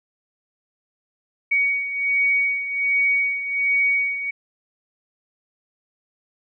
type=beating tone pair; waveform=sine; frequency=2246 / 2247.3 Hz; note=C#7 / C#7; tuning=+22 / +23 cents; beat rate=1.3 Hz; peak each=-19 / -25 dBFS; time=1.51-4.31 s; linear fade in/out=10 ms; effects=none